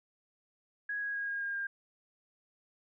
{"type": "tone with pitch steps", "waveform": "sine", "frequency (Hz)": [1661.2, 1649.7, 1638.3, 1627, 1615.8, 1604.6], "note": ["G#6", "G#6", "G#6", "G#6", "G#6", "G6"], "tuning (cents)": [0, -12, -24, -36, -48, 40], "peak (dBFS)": -33, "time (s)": [0.89, 1.67], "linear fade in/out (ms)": 5, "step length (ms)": 130, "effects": []}